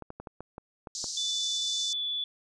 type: clicks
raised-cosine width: 1 ms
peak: -26 dBFS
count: 8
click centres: 0.023 / 0.104 / 0.2 / 0.272 / 0.406 / 0.581 / 0.872 / 1.042 s
type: band-pass noise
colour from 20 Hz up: white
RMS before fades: -36 dBFS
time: 0.95-1.93 s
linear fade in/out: 0 ms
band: 4400 to 7000 Hz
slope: 48 dB/octave
type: tone with pitch glide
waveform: sine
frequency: 3494 to 3454 Hz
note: A7 to A7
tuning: -13 to -33 cents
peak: -29 dBFS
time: 1.17-2.24 s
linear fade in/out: 2 ms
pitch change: -20 cents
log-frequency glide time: 1.88-2.01 s
effects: none